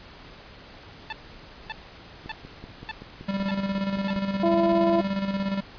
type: tone bursts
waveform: 15% pulse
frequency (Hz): 880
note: A5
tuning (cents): 0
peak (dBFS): -24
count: 6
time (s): 1.1-4.106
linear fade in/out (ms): 2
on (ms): 26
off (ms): 570
type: click train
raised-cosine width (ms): 3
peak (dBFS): -27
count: 14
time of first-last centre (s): 2.26-4.731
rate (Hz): 5.26
type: tone with tremolo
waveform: square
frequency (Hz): 196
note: G3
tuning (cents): 0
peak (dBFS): -24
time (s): 3.28-5.61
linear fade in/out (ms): 10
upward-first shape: square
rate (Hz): 17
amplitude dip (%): 50
type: harmonic tone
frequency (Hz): 336.3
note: E4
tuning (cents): +35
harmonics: 1 / 2 / 3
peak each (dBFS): -22 / -22 / -31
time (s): 4.43-5.01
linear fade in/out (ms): 5
effects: pink hiss -46 dBFS RMS until 5.78 s + resampled to 11025 Hz